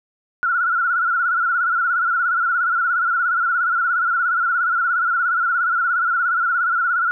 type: tone with vibrato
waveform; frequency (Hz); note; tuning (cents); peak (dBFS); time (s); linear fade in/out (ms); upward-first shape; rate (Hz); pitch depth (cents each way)
sine; 1405; F6; +10; -16; 0.43-7.11; 0; sine; 17; 90
effects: none